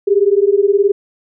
sine beating tone pair, 392 / 411 Hz, G4 / G#4, 0 / -18 cents, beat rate 19 Hz, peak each -12 dBFS, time 0.07-0.92 s, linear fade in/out 10 ms, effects none

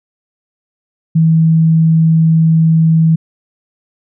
sine tone, 161.7 Hz, E3, 33 cents flat, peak -6 dBFS, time 1.15-3.16 s, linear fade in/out 10 ms, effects none

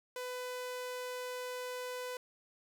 sawtooth tone, 500 Hz, B4, 21 cents sharp, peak -35 dBFS, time 0.16-2.17 s, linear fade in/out 2 ms, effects none

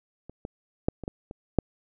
clicks, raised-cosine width 2 ms, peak -28 / -21 / -9 / -23 / -18 / -25 / -6 dBFS, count 7, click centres 0.296 / 0.451 / 0.885 / 1.037 / 1.079 / 1.311 / 1.587 s, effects none

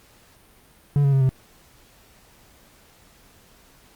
triangle tone with pitch steps, 143.3 / 139.14 / 135.1 / 131.18 Hz, D3 / C#3 / C#3 / C3, -42 / +7 / -44 / +5 cents, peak -13 dBFS, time 0.96-1.292 s, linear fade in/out 0 ms, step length 83 ms, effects pink hiss -54 dBFS RMS until 3.95 s + Opus 48 kbps

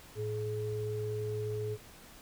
sine tone pair together, 110 / 424.5 Hz, A2 / G#4, 0 / +38 cents, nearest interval octave + major seventh, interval 2338 cents, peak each -36 / -35 dBFS, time 0.15-1.78 s, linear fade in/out 50 ms, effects pink hiss -54 dBFS RMS until 2.21 s

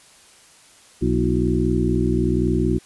harmonic tone with a mistuned harmonic, 61 Hz, B1, 21 cents flat, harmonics 1 / 2 / 3 / 4 / 5 / 6, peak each -24 / -24 / -24 / -24 / -24 / -24 dBFS, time 1.01-2.79 s, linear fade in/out 20 ms, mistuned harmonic 5, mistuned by +94 cents, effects white hiss -50 dBFS RMS until 2.85 s + resampled to 24000 Hz

